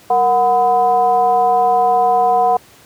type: tone with frequency modulation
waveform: sine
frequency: 736 Hz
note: F#5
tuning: 9 cents flat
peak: -10 dBFS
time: 0.1-2.57 s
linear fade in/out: 5 ms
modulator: 269 Hz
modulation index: 0.72
effects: pink hiss -45 dBFS RMS until 2.85 s + high-pass 100 Hz 12 dB/octave